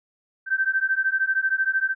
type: beating tone pair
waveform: sine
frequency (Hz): 1548 / 1561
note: G6 / G6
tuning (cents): -22 / -8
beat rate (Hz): 13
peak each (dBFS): -23 / -23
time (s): 0.46-1.95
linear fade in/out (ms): 50
effects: none